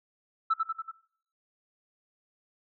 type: tone with echo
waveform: sine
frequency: 1318.5 Hz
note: E6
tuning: in tune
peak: -20 dBFS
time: 0.5-0.54 s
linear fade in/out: 10 ms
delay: 94 ms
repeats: 4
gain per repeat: -4 dB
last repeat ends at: 0.916 s
effects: noise-tail reverb RT60 0.6 s tail -17 dB re dry + tanh soft clip ceiling -19 dBFS